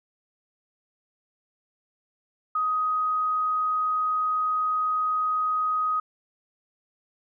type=tone; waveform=sine; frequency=1254 Hz; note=D#6; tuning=13 cents sharp; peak=-22 dBFS; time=2.55-6 s; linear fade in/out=5 ms; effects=none